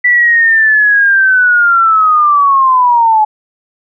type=linear sweep; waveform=sine; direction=down; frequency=1975.5 to 846 Hz; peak=-5 dBFS; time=0.04-3.25 s; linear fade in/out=10 ms; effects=none